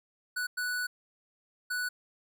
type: tone bursts at uneven times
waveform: square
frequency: 1480 Hz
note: F#6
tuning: in tune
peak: -31 dBFS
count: 3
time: 0.36-0.47 / 0.57-0.87 / 1.7-1.89 s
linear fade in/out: 10 ms
effects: none

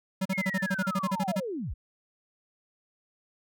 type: tone bursts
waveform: square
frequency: 190 Hz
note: F#3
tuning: 46 cents sharp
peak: -26 dBFS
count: 15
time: 0.21-1.403 s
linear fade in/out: 10 ms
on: 45 ms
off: 37 ms
type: linear sweep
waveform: sine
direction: down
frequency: 2217 to 30.87 Hz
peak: -31 dBFS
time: 0.32-1.74 s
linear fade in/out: 10 ms
effects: none

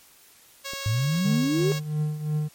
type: tone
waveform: 5% pulse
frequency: 550 Hz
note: C#5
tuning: 14 cents flat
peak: -20 dBFS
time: 0.64-1.8 s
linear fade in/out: 20 ms
type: click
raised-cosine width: 2 ms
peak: -26 dBFS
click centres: 0.735 s
type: exponential sweep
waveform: sine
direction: up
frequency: 103.2 to 413.4 Hz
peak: -21 dBFS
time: 0.86-1.72 s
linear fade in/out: 0 ms
type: tone with tremolo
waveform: triangle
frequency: 151.8 Hz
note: D#3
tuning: 42 cents flat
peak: -19 dBFS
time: 1.24-2.49 s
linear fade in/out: 20 ms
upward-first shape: triangle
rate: 2.9 Hz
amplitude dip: 75%
effects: white hiss -54 dBFS RMS until 2.54 s + MP3 64 kbps

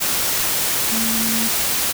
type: tone in noise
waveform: sine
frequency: 225.1 Hz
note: A3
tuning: 40 cents sharp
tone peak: -23 dBFS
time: 0.91-1.49 s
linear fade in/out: 20 ms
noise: white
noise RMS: -20 dBFS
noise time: 0-1.93 s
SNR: -6 dB
effects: none

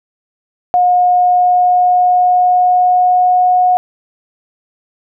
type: tone with pitch glide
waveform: sine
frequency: 719 to 727.8 Hz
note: F#5 to F#5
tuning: -50 to -29 cents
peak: -7 dBFS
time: 0.74-3.77 s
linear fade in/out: 0 ms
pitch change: +21 cents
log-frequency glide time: 0.95-3.49 s
effects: none

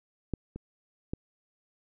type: clicks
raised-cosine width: 3 ms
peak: -17 / -26 / -19 dBFS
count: 3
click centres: 0.337 / 0.56 / 1.135 s
effects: none

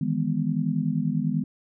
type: chord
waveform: sine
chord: E major seventh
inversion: third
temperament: just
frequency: 154.51 / 164.81 / 206 / 247.2 Hz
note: D#3 / E3 / G#3 / B3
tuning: -12 / 0 / -14 / +2 cents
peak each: -28 dBFS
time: 0.01-1.44 s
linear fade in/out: 5 ms
effects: none

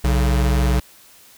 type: tone pair together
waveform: square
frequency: 62.36 / 140 Hz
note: B1 / C#3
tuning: +17 / +18 cents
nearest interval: octave + major second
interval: 1401 cents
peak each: -16 / -24 dBFS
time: 0.04-0.8 s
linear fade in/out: 5 ms
effects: white hiss -48 dBFS RMS until 1.37 s

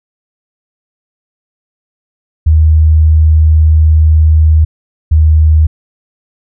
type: tone pair in turn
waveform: sine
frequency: 78.3 / 77.97 Hz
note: D#2 / D#2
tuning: +11 / +4 cents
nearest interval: unison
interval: 7 cents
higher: first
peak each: -3 dBFS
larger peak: neither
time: 2.46-4.65 / 5.11-5.67 s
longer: first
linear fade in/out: 10 ms
effects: none

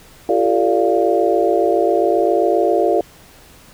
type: tone cluster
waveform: sine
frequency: 342 / 389.4 / 450 / 583 / 695 Hz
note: F4 / G4 / A4 / D5 / F5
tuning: -36 / -12 / +39 / -13 / -9 cents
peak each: -19 dBFS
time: 0.29-3.01 s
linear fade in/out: 2 ms
effects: pink hiss -45 dBFS RMS until 3.73 s

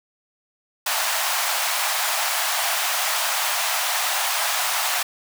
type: high-pass noise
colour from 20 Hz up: pink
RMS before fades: -23 dBFS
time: 0.86-5.03 s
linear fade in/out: 5 ms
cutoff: 660 Hz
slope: 48 dB/octave
effects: none

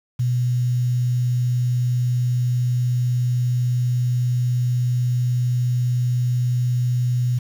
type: tone with quantisation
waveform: sine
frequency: 123.47 Hz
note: B2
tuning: in tune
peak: -17 dBFS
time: 0.19-7.39 s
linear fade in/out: 10 ms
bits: 7
effects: none

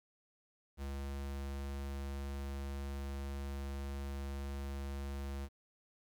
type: tone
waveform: square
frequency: 69.3 Hz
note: C#2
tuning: in tune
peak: -40 dBFS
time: 0.77-5.49 s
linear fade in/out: 50 ms
effects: 11-bit

